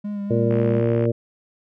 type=tone with vibrato; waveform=triangle; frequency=203.9 Hz; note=G#3; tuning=32 cents flat; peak=-23 dBFS; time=0.04-0.81 s; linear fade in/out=10 ms; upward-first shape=sine; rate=4 Hz; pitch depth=27 cents each way
type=harmonic tone; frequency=116.54 Hz; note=A#2; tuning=in tune; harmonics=1 / 2 / 3 / 4 / 5; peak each=-21 / -25 / -24 / -23 / -26 dBFS; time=0.3-1.12 s; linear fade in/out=10 ms
type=click train; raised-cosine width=0.5 ms; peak=-20 dBFS; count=37; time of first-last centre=0.51-1.055 s; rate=66.1 Hz
effects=none